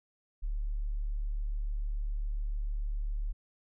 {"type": "tone", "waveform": "sine", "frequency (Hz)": 36.48, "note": "D1", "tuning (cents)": -11, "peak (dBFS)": -30, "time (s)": [0.42, 3.33], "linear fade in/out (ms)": 20, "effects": []}